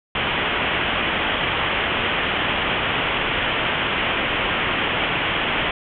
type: low-pass noise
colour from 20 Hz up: white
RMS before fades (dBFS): -22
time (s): 0.15-5.71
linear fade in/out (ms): 2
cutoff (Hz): 3300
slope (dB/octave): 96
effects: none